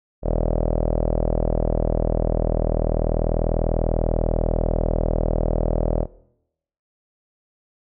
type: tone with low-pass filter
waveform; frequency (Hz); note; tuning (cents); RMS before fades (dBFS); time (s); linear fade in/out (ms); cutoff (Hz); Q
sawtooth; 40.19; E1; -43; -21; 0.22-6.07; 50; 590; 4.4
effects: noise-tail reverb RT60 0.8 s tail -20 dB re dry